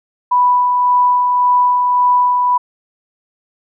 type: tone with tremolo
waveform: sine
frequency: 987.8 Hz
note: B5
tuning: in tune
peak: -8 dBFS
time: 0.31-2.58 s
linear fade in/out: 10 ms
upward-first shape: sine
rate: 1.8 Hz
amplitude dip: 30%
effects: none